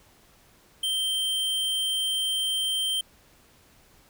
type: tone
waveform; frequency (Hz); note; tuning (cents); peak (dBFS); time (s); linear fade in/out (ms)
square; 3136; G7; 0; -25; 0.83-3.01; 5
effects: pink hiss -58 dBFS RMS until 4.09 s